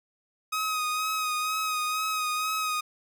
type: tone with vibrato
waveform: sawtooth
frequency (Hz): 1258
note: D#6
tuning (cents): +19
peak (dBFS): -23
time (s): 0.52-2.81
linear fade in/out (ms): 10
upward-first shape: sine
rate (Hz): 2.1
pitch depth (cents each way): 29
effects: none